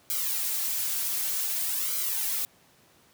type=noise with flanger; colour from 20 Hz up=blue; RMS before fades=-29 dBFS; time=0.1-2.45 s; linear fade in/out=0 ms; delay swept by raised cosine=1.1 to 4.8 ms; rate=0.54 Hz; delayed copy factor=-0.85; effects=pink hiss -60 dBFS RMS until 3.13 s + high-pass 100 Hz 12 dB/octave